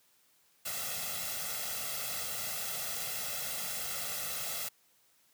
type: noise with comb filter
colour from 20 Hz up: white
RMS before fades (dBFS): -37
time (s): 0.65-4.69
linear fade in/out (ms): 10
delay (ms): 1.5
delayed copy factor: +0.85
effects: white hiss -68 dBFS RMS until 5.33 s + high-pass 100 Hz 12 dB/octave